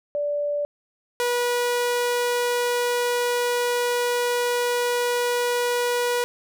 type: tone pair in turn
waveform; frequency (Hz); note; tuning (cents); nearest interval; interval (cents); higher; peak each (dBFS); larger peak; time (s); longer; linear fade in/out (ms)
sine / sawtooth; 583 / 485.6; D5 / B4; -13 / -29; minor third; 316; first; -22 / -17; second; 0.15-0.65 / 1.2-6.24; second; 0
effects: none